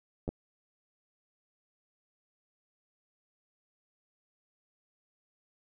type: clicks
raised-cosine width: 2 ms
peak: -21 dBFS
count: 2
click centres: 0.279 / 0.29 s
effects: none